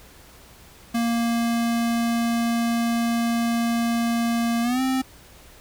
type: tone with pitch glide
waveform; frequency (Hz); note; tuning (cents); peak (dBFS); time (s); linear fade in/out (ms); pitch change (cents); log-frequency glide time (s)
square; 233.1 to 261.6; A#3 to C4; 0 to 0; -21; 0.94-5.02; 10; +200; 4.62-4.81
effects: added 60 Hz sine -54 dBFS peak until 5.6 s + pink hiss -49 dBFS RMS until 5.6 s